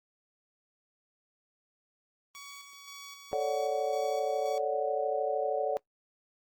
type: tone with tremolo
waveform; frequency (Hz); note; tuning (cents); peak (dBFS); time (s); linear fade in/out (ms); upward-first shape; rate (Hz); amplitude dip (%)
10% pulse; 1128; C#6; +30; -36; 2.35-4.58; 0; square; 1.9; 40
type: chord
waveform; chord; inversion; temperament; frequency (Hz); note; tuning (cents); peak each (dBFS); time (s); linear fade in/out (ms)
sine; D major seventh; second; equal; 440 / 554.4 / 587.3 / 740; A4 / C#5 / D5 / F#5; 0 / 0 / 0 / 0; -33; 3.33-5.77; 0
effects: noise-tail reverb RT60 0.1 s tail -21 dB re dry + Opus 24 kbps